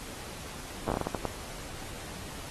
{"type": "slowing click train", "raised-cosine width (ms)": 1, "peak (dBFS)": -16, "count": 10, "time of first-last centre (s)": [0.88, 1.253], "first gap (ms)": 9, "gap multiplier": 1.36, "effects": ["pink hiss -43 dBFS RMS until 2.5 s", "AAC 32 kbps"]}